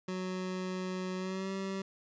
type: tone with pitch glide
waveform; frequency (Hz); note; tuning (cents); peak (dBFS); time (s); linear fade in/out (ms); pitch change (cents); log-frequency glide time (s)
25% pulse; 185 to 193.08; F#3 to G3; 0 to -26; -31; 0.08-1.82; 5; +74; 1.17-1.51
effects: resampled to 16000 Hz + 12-bit